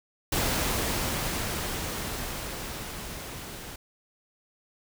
pink noise with level ramp, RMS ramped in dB -26 to -41 dBFS, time 0.32-3.76 s, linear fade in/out 5 ms, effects none

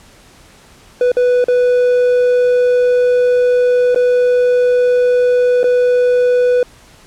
triangle tone with dropouts, 494.1 Hz, B4, 1 cent sharp, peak -7 dBFS, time 1.01-6.63 s, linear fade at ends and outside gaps 2 ms, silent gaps 1.118-1.168 / 1.442-1.483 / 3.947-3.959 / 5.632-5.641 s, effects pink hiss -44 dBFS RMS until 7.06 s + low-pass 10000 Hz 12 dB/octave

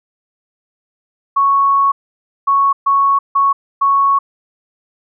sine tone bursts at uneven times, 1108 Hz, C#6, 1 cent flat, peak -9 dBFS, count 5, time 1.36-1.92 / 2.47-2.73 / 2.86-3.19 / 3.35-3.53 / 3.81-4.19 s, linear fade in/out 10 ms, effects none

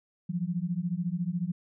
sine beating tone pair, 168.2 / 182.2 Hz, E3 / F#3, +35 / -26 cents, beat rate 14 Hz, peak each -31 dBFS, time 0.29-1.52 s, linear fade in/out 10 ms, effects none

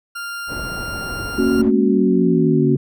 40% pulse tone, 1396.9 Hz, F6, in tune, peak -25 dBFS, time 0.15-1.62 s, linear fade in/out 10 ms
pink low-pass noise, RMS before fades -30 dBFS, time 0.47-1.72 s, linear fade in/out 50 ms, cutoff 870 Hz, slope 12 dB/octave
sine chord, F# major, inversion first, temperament equal, 233.1 / 277.2 / 370 Hz, A#3 / C#4 / F#4, 0 / 0 / 0 cents, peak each -18 dBFS, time 1.38-2.76 s, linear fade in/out 5 ms
sine linear sweep, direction down, 225.6 to 138.59 Hz, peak -17 dBFS, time 1.59-2.77 s, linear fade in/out 5 ms
effects none

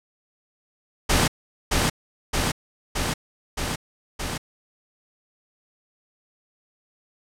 pink noise with echo, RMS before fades -19 dBFS, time 1.09-1.28 s, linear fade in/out 10 ms, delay 620 ms, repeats 5, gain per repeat -2 dB, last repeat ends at 4.38 s, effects low-pass 10000 Hz 12 dB/octave

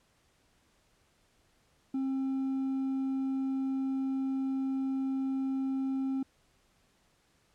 sine tone with hard clipping, 267 Hz, C4, 35 cents sharp, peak -30 dBFS, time 1.94-6.23 s, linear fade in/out 5 ms, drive 2 dB, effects pink hiss -69 dBFS RMS until 7.54 s + low-pass 10000 Hz 12 dB/octave

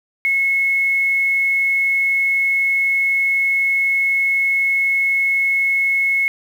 sine tone with quantisation, 2184 Hz, C#7, 26 cents flat, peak -14 dBFS, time 0.25-6.28 s, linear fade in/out 0 ms, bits 7, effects none

